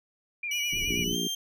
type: tone with vibrato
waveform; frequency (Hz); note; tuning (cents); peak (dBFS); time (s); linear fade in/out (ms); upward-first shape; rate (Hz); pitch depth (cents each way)
sine; 2349; D7; 0; -30; 0.43-1.04; 5; sine; 9.4; 53
type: tone with pitch glide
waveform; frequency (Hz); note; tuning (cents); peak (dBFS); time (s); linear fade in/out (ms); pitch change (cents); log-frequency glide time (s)
30% pulse; 2927 to 3174; F#7 to G7; -19 to +21; -27; 0.51-1.35; 5; +140; 1.05-1.16
type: low-pass noise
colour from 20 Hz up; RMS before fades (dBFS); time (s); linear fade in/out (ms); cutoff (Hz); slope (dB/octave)
pink; -38; 0.72-1.17; 10; 440; 96
type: harmonic tone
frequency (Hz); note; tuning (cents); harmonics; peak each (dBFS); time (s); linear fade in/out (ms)
58.4; A#1; +4; 3 / 4 / 5 / 6 / 7; -35 / -36 / -37 / -38 / -38; 0.89-1.28; 10
effects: none